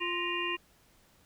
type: harmonic tone with a mistuned harmonic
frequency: 349.2 Hz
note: F4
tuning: in tune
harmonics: 1 / 3 / 5 / 7 / 8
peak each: -37 / -37 / -38 / -37 / -35 dBFS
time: 0-0.57 s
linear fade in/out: 20 ms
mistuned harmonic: 5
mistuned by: +120 cents
effects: pink hiss -64 dBFS RMS until 1.25 s